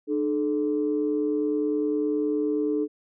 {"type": "tone pair together", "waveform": "sine", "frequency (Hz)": [301.3, 430.9], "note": ["D4", "A4"], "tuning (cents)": [44, -36], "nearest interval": "tritone", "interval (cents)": 620, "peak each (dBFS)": [-24, -25], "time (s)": [0.07, 2.88], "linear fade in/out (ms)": 50, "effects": ["tanh soft clip ceiling -15 dBFS"]}